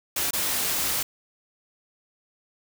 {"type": "noise with dropouts", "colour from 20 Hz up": "white", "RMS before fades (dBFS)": -26, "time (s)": [0.16, 1.03], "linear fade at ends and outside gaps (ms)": 5, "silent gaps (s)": [0.308, 0.332], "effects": []}